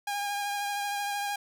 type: tone with vibrato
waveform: sawtooth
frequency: 812 Hz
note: G#5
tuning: 39 cents flat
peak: -26 dBFS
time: 0.07-1.36 s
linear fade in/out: 5 ms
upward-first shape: triangle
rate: 13 Hz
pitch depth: 23 cents each way
effects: none